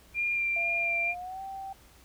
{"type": "tone with vibrato", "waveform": "sine", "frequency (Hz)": 2389, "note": "D7", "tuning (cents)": 29, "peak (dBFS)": -26, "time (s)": [0.14, 1.15], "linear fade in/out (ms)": 50, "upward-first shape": "sine", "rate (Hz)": 2.1, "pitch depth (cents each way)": 15}
{"type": "tone with pitch glide", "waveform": "sine", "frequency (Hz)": [680, 776.6], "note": ["F5", "G5"], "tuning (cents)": [-46, -16], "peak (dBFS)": -36, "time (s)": [0.56, 1.73], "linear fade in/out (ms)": 5, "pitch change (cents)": 230, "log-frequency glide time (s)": [1.04, 1.42]}
{"effects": ["added 60 Hz sine -58 dBFS peak until 2.04 s", "pink hiss -58 dBFS RMS until 2.04 s"]}